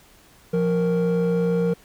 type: tone pair together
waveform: triangle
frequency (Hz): 174.4 / 466.2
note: F3 / A#4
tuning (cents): -2 / 0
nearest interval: octave + perfect fourth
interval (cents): 1702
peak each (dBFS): -18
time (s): 0.53-1.74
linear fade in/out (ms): 10
effects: tanh soft clip ceiling -13 dBFS + pink hiss -53 dBFS RMS until 1.84 s